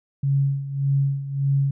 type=tone with tremolo; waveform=sine; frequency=138.59 Hz; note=C#3; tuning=in tune; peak=-16 dBFS; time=0.23-1.71 s; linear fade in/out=5 ms; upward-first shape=sine; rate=1.7 Hz; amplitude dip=75%; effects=none